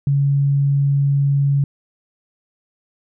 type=tone; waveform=sine; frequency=140.3 Hz; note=C#3; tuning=21 cents sharp; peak=-13 dBFS; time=0.07-1.64 s; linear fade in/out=2 ms; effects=none